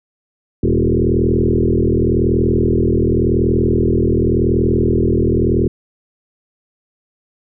sine tone with frequency modulation, 231.4 Hz, A#3, 13 cents flat, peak -11 dBFS, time 0.63-5.68 s, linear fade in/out 5 ms, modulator 40.9 Hz, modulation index 4.6, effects none

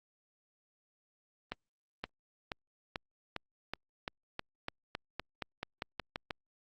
accelerating click train, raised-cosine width 0.3 ms, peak -20 dBFS, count 17, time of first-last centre 1.52-6.308 s, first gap 520 ms, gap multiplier 0.92, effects Opus 32 kbps

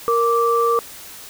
sine tone pair together, 466.2 / 1169.7 Hz, A#4 / D6, 0 / -7 cents, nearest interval octave + major third, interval 1593 cents, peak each -17 dBFS, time 0.08-0.79 s, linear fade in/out 0 ms, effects white hiss -38 dBFS RMS until 1.29 s

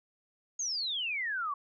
sine exponential sweep, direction down, 6700 to 1099 Hz, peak -31 dBFS, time 0.59-1.54 s, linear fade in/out 5 ms, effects none

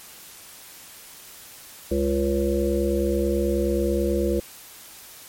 harmonic tone, 69.3 Hz, C#2, in tune, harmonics 1 / 3 / 5 / 7 / 8, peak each -26 / -27 / -24 / -26 / -29 dBFS, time 1.91-4.4 s, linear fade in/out 5 ms, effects white hiss -44 dBFS RMS until 5.28 s + MP3 64 kbps

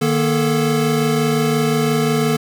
square tone cluster, 153.7 / 237.1 / 435.4 Hz, D#3 / A#3 / A4, -21 / +30 / -18 cents, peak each -20 dBFS, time 0.01-2.37 s, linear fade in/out 10 ms, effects none

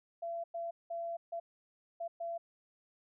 sine tone bursts at uneven times, 677 Hz, E5, 46 cents sharp, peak -36 dBFS, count 6, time 0.22-0.44 / 0.54-0.71 / 0.9-1.17 / 1.32-1.4 / 2-2.08 / 2.2-2.38 s, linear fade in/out 10 ms, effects none

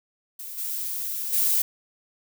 violet noise with level steps, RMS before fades -37 / -30 / -22 dBFS, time 0.39-1.62 s, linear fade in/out 5 ms, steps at 0.57 / 1.32 s, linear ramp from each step 20 ms, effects none

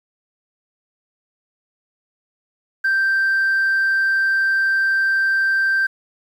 sine tone, 1568 Hz, G6, in tune, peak -13 dBFS, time 2.84-5.87 s, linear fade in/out 10 ms, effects tanh soft clip ceiling -13 dBFS + 8-bit

